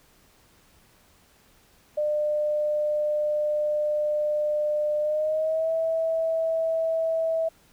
sine tone with pitch glide, 600 to 650.5 Hz, D5 to E5, +37 to -23 cents, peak -22 dBFS, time 1.97-7.49 s, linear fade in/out 10 ms, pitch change +140 cents, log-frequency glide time 5-5.71 s, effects pink hiss -59 dBFS RMS until 7.72 s

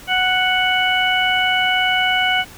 harmonic tone, 740 Hz, F#5, in tune, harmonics 1 / 2 / 3 / 4, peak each -20 / -20 / -20 / -20 dBFS, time 0.07-2.45 s, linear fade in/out 50 ms, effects pink hiss -40 dBFS RMS until 2.57 s

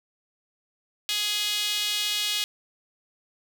sawtooth tone with high-pass filter, 417 Hz, G#4, 7 cents sharp, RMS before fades -27 dBFS, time 1.09-2.44 s, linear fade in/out 0 ms, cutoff 3300 Hz, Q 2.7, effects none

